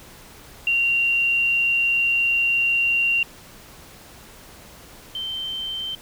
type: tone pair in turn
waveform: sine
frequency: 2763 / 3112 Hz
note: F7 / G7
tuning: -19 / -13 cents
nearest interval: major second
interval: 206 cents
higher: second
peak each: -17 / -26 dBFS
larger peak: first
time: 0.67-3.23 / 5.15-5.95 s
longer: first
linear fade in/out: 2 ms
effects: pink hiss -45 dBFS RMS until 6.01 s